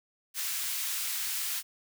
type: high-pass noise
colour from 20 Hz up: white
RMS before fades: -33 dBFS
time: 0.34-1.63 s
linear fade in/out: 50 ms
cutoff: 1600 Hz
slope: 12 dB/octave
effects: none